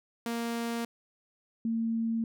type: tone pair in turn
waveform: sawtooth / sine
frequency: 233.1 / 227.3 Hz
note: A#3 / A#3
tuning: 0 / -43 cents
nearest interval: unison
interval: 43 cents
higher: first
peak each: -27 dBFS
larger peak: neither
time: 0.26-0.85 / 1.65-2.24 s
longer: neither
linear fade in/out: 2 ms
effects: none